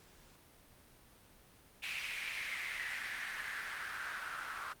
white noise with band-pass filter sweep, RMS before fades -41 dBFS, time 1.82-4.74 s, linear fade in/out 20 ms, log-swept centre 2500 to 1300 Hz, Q 4.3, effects pink hiss -62 dBFS RMS until 4.8 s + Opus 48 kbps

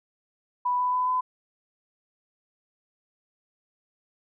sine tone with pitch steps, 987.8 / 995.2 / 1002.7 / 1010.3 Hz, B5 / B5 / B5 / B5, 0 / +13 / +26 / +39 cents, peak -22 dBFS, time 0.65-1.21 s, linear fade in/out 10 ms, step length 140 ms, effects none

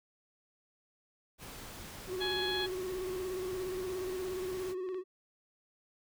pink noise, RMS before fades -47 dBFS, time 1.38-4.75 s, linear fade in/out 50 ms
triangle tone with vibrato, 370 Hz, F#4, in tune, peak -33 dBFS, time 2.07-5.04 s, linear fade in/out 50 ms, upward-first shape square, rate 17 Hz, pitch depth 37 cents each way
harmonic tone, 838 Hz, G#5, 15 cents sharp, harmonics 1 / 2 / 3 / 4 / 5, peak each -42 / -39 / -47 / -36 / -40 dBFS, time 2.2-2.67 s, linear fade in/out 20 ms
clicks, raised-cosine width 0.3 ms, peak -37 dBFS, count 2, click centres 4.889 / 4.945 s
effects none

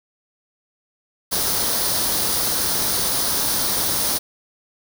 white noise with comb filter, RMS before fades -21 dBFS, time 1.31-4.19 s, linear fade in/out 20 ms, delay 0.2 ms, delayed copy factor +0.55, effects none

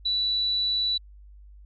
sine tone, 3951 Hz, B7, in tune, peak -22 dBFS, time 0.05-0.98 s, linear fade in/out 10 ms, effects added 50 Hz sine -45 dBFS peak until 1.65 s + MP3 64 kbps

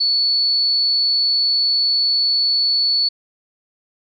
sine tone, 4435 Hz, C#8, in tune, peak -14 dBFS, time 0-3.09 s, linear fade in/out 10 ms, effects none

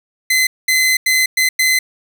sawtooth tone bursts at uneven times, 2044 Hz, C7, 41 cents flat, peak -8 dBFS, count 5, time 0.3-0.47 / 0.68-0.97 / 1.06-1.26 / 1.37-1.49 / 1.59-1.79 s, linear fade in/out 5 ms, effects none

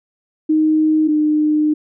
sine tone pair in turn, 311.1 / 303.8 Hz, D#4 / D#4, 0 / -41 cents, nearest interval unison, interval 41 cents, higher first, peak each -11 / -12 dBFS, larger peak first, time 0.49-1.08 / 1.08-1.74 s, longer second, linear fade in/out 10 ms, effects none

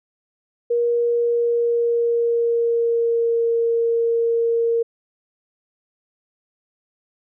sine tone with pitch glide, 474.4 to 463.3 Hz, A#4 to A#4, +30 to -11 cents, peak -16 dBFS, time 0.7-4.83 s, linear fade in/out 10 ms, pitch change -41 cents, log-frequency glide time 0.88-3.47 s, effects none

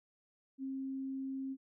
sine tone, 267.5 Hz, C4, 38 cents sharp, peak -37 dBFS, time 0.58-1.57 s, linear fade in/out 50 ms, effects none

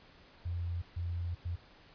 sine tone bursts at uneven times, 86.5 Hz, F2, 16 cents flat, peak -33 dBFS, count 3, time 0.45-0.82 / 0.96-1.35 / 1.45-1.56 s, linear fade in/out 10 ms, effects pink hiss -59 dBFS RMS until 1.94 s + resampled to 11025 Hz

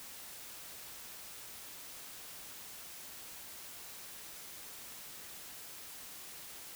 silence, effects white hiss -49 dBFS RMS until 6.75 s

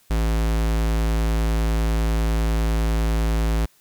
square tone, 55 Hz, A1, in tune, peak -19 dBFS, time 0.1-3.66 s, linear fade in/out 10 ms, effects white hiss -58 dBFS RMS until 3.8 s

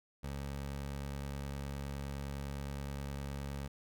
20% pulse tone, 69.7 Hz, C#2, 10 cents sharp, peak -34 dBFS, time 0.23-3.68 s, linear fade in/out 10 ms, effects none

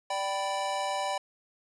square chord, G major, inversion second, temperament equal with one note detuned, 587.3 / 776.8 / 987.8 Hz, D5 / G5 / B5, 0 / -16 / 0 cents, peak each -35 / -33 / -35 dBFS, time 0.1-1.18 s, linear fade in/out 5 ms, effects resampled to 22050 Hz

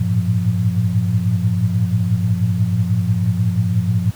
sine tone cluster, 98.6 / 108.9 / 115 / 175.1 Hz, G2 / A2 / A#2 / F3, +11 / -17 / -23 / +5 cents, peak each -20 dBFS, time 0-4.11 s, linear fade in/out 10 ms, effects pink hiss -42 dBFS RMS until 4.15 s

